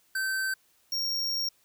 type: tone pair in turn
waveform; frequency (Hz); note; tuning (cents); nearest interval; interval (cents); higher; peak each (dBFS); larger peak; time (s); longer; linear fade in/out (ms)
square; 1546 / 5562; G6 / F8; -24 / -8; octave + minor seventh; 2216; second; -28; neither; 0.15-0.54 / 0.92-1.49; second; 5
effects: white hiss -66 dBFS RMS until 1.64 s